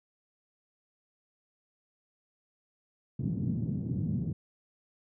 white band-pass noise, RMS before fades -32 dBFS, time 3.19-4.33 s, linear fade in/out 5 ms, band 100 to 210 Hz, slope 24 dB/octave, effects none

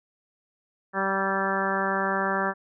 harmonic tone with a mistuned harmonic, 193.6 Hz, G3, 21 cents flat, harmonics 1 / 2 / 3 / 4 / 5 / 6 / 7 / 8 / 9, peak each -32 / -32 / -32 / -32 / -32 / -32 / -32 / -32 / -32 dBFS, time 0.93-2.54 s, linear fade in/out 50 ms, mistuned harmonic 8, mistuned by +26 cents, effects none

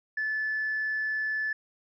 sine tone, 1738 Hz, A6, 22 cents flat, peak -26 dBFS, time 0.17-1.53 s, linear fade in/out 5 ms, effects tanh soft clip ceiling -23 dBFS

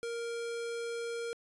square tone, 467 Hz, A#4, 3 cents sharp, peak -36 dBFS, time 0.03-1.33 s, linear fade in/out 0 ms, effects resampled to 24000 Hz

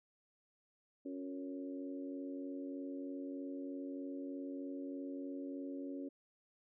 harmonic tone with a mistuned harmonic, 92.5 Hz, F#2, in tune, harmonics 3 / 4 / 5 / 6, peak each -42 / -50 / -53 / -52 dBFS, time 1.05-6.09 s, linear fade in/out 10 ms, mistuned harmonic 4, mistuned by -44 cents, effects none

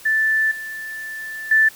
sine tone with level steps, 1760 Hz, A6, in tune, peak -15 / -28 / -11 dBFS, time 0.05-1.69 s, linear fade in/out 10 ms, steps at 0.51 / 1.51 s, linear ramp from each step 5 ms, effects white hiss -43 dBFS RMS until 1.75 s

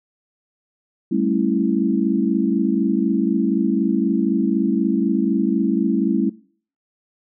sine chord, A dominant seventh, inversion third, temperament equal with one note detuned, 196 / 220 / 273.2 / 329.6 Hz, G3 / A3 / C#4 / E4, 0 / 0 / -25 / 0 cents, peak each -22 dBFS, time 1.11-6.3 s, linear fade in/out 10 ms, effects noise-tail reverb RT60 0.5 s tail -22 dB re dry

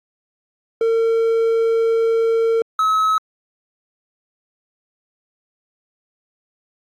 triangle tone pair in turn, 454.8 / 1286.4 Hz, A#4 / E6, -43 / -43 cents, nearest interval octave + tritone, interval 1800 cents, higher second, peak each -12 dBFS, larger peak neither, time 0.81-2.62 / 2.79-3.18 s, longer first, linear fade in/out 2 ms, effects AAC 64 kbps

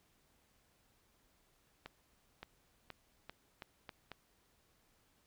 accelerating click train, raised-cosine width 0.3 ms, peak -30 dBFS, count 7, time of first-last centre 1.86-4.117 s, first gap 570 ms, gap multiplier 0.83, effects pink hiss -73 dBFS RMS until 5.26 s

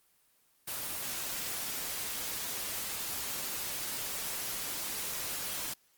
white noise, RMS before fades -37 dBFS, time 0.67-5.74 s, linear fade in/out 10 ms, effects white hiss -69 dBFS RMS until 5.97 s + Opus 24 kbps

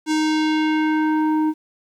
square tone with low-pass filter sweep, 310.5 Hz, D#4, 3 cents flat, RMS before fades -19 dBFS, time 0.06-1.54 s, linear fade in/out 50 ms, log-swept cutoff 7700 to 680 Hz, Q 1.3, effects 9-bit

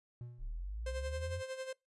triangle tone with exponential decay, 120.6 Hz, B2, 41 cents flat, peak -39 dBFS, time 0.21-0.72 s, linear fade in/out 0 ms, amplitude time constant 110 ms
sine linear sweep, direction up, 30.82 to 92.7 Hz, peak -38 dBFS, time 0.38-1.43 s, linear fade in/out 50 ms
45% pulse tone with tremolo, 523.3 Hz, C5, in tune, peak -38 dBFS, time 0.86-1.73 s, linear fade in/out 5 ms, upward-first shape sine, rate 11 Hz, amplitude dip 65%
effects noise-tail reverb RT60 0.2 s tail -23 dB re dry + resampled to 24000 Hz

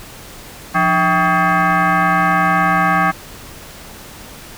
sine tone with frequency modulation, 174.61 Hz, F3, in tune, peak -11 dBFS, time 0.74-3.12 s, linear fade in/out 20 ms, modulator 478 Hz, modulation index 3.4, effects pink hiss -36 dBFS RMS until 4.57 s

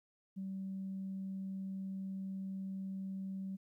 sine tone, 192 Hz, G3, 36 cents flat, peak -38 dBFS, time 0.36-3.57 s, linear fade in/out 20 ms, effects tanh soft clip ceiling -34 dBFS + 13-bit

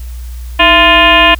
sine tone with frequency modulation, 1757 Hz, A6, 3 cents flat, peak -3 dBFS, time 0.59-1.35 s, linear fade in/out 10 ms, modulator 361 Hz, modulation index 3.5, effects added 60 Hz sine -21 dBFS peak until 1.39 s + white hiss -40 dBFS RMS until 1.39 s

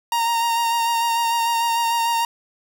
45% pulse tone with vibrato, 929 Hz, A#5, 6 cents flat, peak -18 dBFS, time 0.12-2.25 s, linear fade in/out 2 ms, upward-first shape sine, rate 6.7 Hz, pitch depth 20 cents each way, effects none

